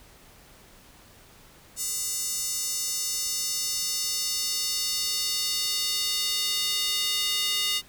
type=tone with high-pass filter sweep; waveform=square; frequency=408 Hz; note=G#4; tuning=31 cents flat; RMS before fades=-28 dBFS; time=1.76-7.82 s; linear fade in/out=50 ms; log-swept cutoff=7100 to 3300 Hz; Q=2.1; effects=pink hiss -53 dBFS RMS until 7.88 s